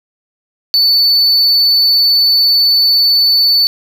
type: tone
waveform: triangle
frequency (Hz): 4491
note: C#8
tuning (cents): +22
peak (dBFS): -6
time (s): 0.74-3.67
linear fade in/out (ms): 0
effects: none